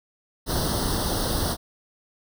pink noise with comb filter, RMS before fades -25 dBFS, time 0.46-1.57 s, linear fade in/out 50 ms, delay 0.21 ms, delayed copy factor +0.95, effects none

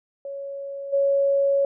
sine tone with level steps, 556 Hz, C#5, 5 cents sharp, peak -30 / -17 dBFS, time 0.25-1.65 s, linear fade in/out 2 ms, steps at 0.92 s, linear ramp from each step 20 ms, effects none

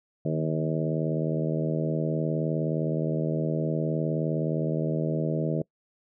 harmonic tone with a mistuned harmonic, 79.4 Hz, D#2, 36 cents sharp, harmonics 2 / 3 / 4 / 5 / 6 / 7 / 8, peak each -27 / -34 / -33 / -35 / -35 / -35 / -36 dBFS, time 0.25-5.62 s, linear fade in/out 5 ms, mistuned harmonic 2, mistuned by -44 cents, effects noise-tail reverb RT60 0.1 s tail -24 dB re dry

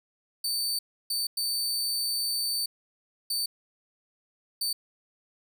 sawtooth tone bursts at uneven times, 4563 Hz, C#8, 49 cents sharp, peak -24 dBFS, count 5, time 0.44-0.79 / 1.1-1.27 / 1.37-2.66 / 3.3-3.46 / 4.61-4.73 s, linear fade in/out 5 ms, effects none

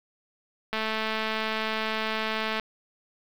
click train, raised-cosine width 0.3 ms, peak -13 dBFS, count 410, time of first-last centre 0.73-2.598 s, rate 219 Hz, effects low-pass 5000 Hz 12 dB/octave + 7-bit

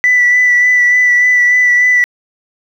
sine tone with vibrato, 1975.5 Hz, B6, in tune, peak -5 dBFS, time 0.04-2.04 s, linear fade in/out 0 ms, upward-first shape sine, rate 3.4 Hz, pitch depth 18 cents each way, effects tanh soft clip ceiling -3 dBFS + 7-bit

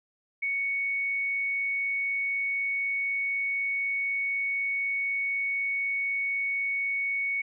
sine tone, 2224 Hz, C#7, 5 cents sharp, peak -26 dBFS, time 0.42-7.42 s, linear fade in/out 10 ms, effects none

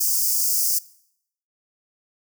white high-pass noise, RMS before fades -21 dBFS, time 0-0.79 s, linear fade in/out 10 ms, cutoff 4800 Hz, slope 96 dB/octave, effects noise-tail reverb RT60 0.7 s tail -21 dB re dry

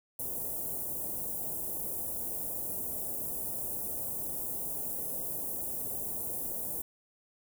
white band-stop noise, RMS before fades -36 dBFS, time 0.19-6.82 s, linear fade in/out 5 ms, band 700 to 10000 Hz, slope 24 dB/octave, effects none

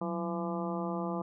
harmonic tone with a mistuned harmonic, 169.5 Hz, E3, 49 cents sharp, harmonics 1 / 2 / 3 / 4 / 5 / 6 / 7, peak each -35 / -38 / -40 / -41 / -42 / -43 / -43 dBFS, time 0.01-1.22 s, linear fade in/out 5 ms, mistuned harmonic 1, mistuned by +130 cents, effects none

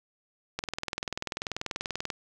click train, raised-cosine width 0.2 ms, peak -14 dBFS, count 32, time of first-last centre 0.59-2.102 s, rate 20.5 Hz, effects none

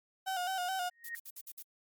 35% pulse tone with vibrato, 740 Hz, F#5, in tune, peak -31 dBFS, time 0.26-0.9 s, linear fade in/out 20 ms, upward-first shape square, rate 4.7 Hz, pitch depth 54 cents each way
sine tone with exponential growth, 1864.7 Hz, A#6, in tune, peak -34 dBFS, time 0.91-1.15 s, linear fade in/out 1 ms, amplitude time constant 51 ms
violet noise bursts, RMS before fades -45 dBFS, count 6, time 1.04-1.626 s, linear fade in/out 5 ms, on 51 ms, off 56 ms
effects MP3 96 kbps

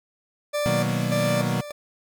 40% pulse tone with tremolo, 589 Hz, D5, 5 cents sharp, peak -22 dBFS, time 0.53-1.72 s, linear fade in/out 20 ms, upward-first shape square, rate 1.7 Hz, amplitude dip 75%
40% pulse chord, B major seventh, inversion none, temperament equal, 123.47 / 155.56 / 185 / 233.1 Hz, B2 / D#3 / F#3 / A#3, 0 / 0 / 0 / 0 cents, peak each -26 / -28 / -27 / -29 dBFS, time 0.66-1.61 s, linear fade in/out 0 ms
effects none

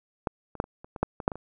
clicks, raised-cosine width 1 ms, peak -12 / -28 / -9 / -30 / -29 / -23 / -9 / -21 / -7 / -21 / -25 dBFS, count 11, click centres 0.272 / 0.553 / 0.601 / 0.641 / 0.845 / 0.962 / 1.03 / 1.202 / 1.279 / 1.318 / 1.356 s, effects none

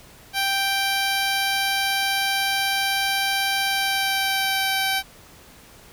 10% pulse tone with pitch glide, 784 to 774.1 Hz, G5 to G5, 0 to -22 cents, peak -12 dBFS, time 0.33-5.03 s, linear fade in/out 50 ms, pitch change -22 cents, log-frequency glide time 3.62-4.87 s, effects pink hiss -48 dBFS RMS until 5.92 s

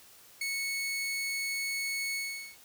sawtooth tone with ADSR envelope, 2206 Hz, C#7, 9 cents flat, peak -26 dBFS, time 0.41-2.57 s, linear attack 5 ms, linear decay 4 ms, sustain -2 dB, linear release 420 ms, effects white hiss -56 dBFS RMS until 2.64 s

